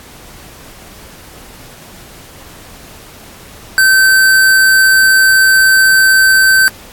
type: tone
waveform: square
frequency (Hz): 1544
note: G6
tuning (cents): -27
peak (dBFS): -6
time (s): 3.78-6.68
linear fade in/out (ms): 0
effects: pink hiss -36 dBFS RMS until 6.92 s + AAC 64 kbps